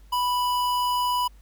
square tone with notch filter, 987.8 Hz, B5, in tune, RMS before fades -24 dBFS, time 0.12-1.28 s, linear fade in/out 10 ms, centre 8000 Hz, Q 1.7, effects added 50 Hz sine -47 dBFS peak until 1.41 s + pink hiss -62 dBFS RMS until 1.41 s

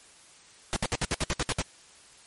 pink noise bursts, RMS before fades -27 dBFS, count 10, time 0.73-1.618 s, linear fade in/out 0 ms, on 33 ms, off 62 ms, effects white hiss -54 dBFS RMS until 2.26 s + MP3 48 kbps

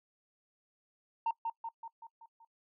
sine tone with echo, 914 Hz, A#5, 34 cents flat, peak -26 dBFS, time 1.26-1.31 s, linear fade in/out 5 ms, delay 190 ms, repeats 6, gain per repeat -5 dB, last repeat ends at 2.45 s, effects noise-tail reverb RT60 0.1 s tail -22 dB re dry + tanh soft clip ceiling -27 dBFS

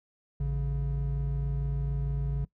triangle tone pair together, 55.52 / 139.9 Hz, A1 / C#3, +16 / +16 cents, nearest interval octave + major third, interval 1600 cents, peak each -28 dBFS, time 0.4-2.45 s, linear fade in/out 5 ms, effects noise-tail reverb RT60 0.1 s tail -21 dB re dry

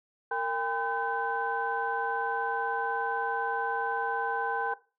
sine tone cluster, 459.7 / 803 / 1013 / 1530 Hz, A#4 / G5 / B5 / G6, -24 / +41 / +44 / -42 cents, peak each -34 / -32 / -35 / -33 dBFS, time 0.31-4.74 s, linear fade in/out 5 ms, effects noise-tail reverb RT60 0.3 s tail -17 dB re dry + tanh soft clip ceiling -17 dBFS

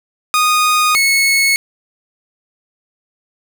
sawtooth tone pair in turn, 1237 / 2195 Hz, D#6 / C#7, -10 / -18 cents, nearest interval minor seventh, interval 992 cents, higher second, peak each -7 dBFS, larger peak neither, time 0.34-0.95 / 0.95-1.56 s, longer neither, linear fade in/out 0 ms, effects none

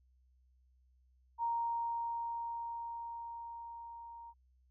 sine tone with level ramp, 932.3 Hz, A#5, in tune, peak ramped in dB -31 to -48 dBFS, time 1.38-4.34 s, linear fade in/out 50 ms, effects added 63 Hz sine -66 dBFS peak until 4.7 s

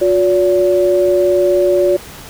sine tone pair together, 360.3 / 572 Hz, F#4 / D5, -46 / -46 cents, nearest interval minor sixth, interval 800 cents, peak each -12 dBFS, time 0.01-1.97 s, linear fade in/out 10 ms, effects pink hiss -34 dBFS RMS until 2.29 s

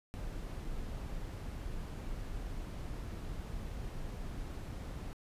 brown noise with dropouts, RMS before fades -41 dBFS, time 0.14-5.13 s, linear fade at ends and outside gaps 0 ms, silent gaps 0.645-0.649 s, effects resampled to 32000 Hz

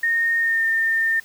sine tone with pitch glide, 1843 to 1810.3 Hz, A#6 to A6, -20 to +49 cents, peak -17 dBFS, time 0.03-1.2 s, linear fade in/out 5 ms, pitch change -31 cents, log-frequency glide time 0.38-0.66 s, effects white hiss -48 dBFS RMS until 1.24 s

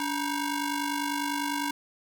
sawtooth ring-modulated tone, 624 Hz, D#5, 5 cents sharp, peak -21 dBFS, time 0-1.71 s, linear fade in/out 2 ms, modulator 337 Hz, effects none

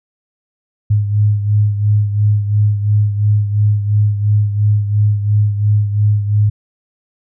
sine beating tone pair, 103.83 / 106.73 Hz, G#2 / G#2, 0 / +48 cents, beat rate 2.9 Hz, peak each -11 / -18 dBFS, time 0.9-6.5 s, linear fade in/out 10 ms, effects none

